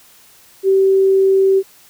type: tone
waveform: sine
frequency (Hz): 385.8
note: G4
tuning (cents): -28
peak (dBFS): -9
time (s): 0.63-1.63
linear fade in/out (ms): 50
effects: white hiss -47 dBFS RMS until 1.89 s